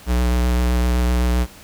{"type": "tone with vibrato", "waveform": "square", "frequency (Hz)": 61, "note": "B1", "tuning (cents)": -21, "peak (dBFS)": -16, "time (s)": [0.06, 1.47], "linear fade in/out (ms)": 50, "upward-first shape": "triangle", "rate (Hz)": 7.8, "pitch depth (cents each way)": 25, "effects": ["pink hiss -43 dBFS RMS until 1.63 s"]}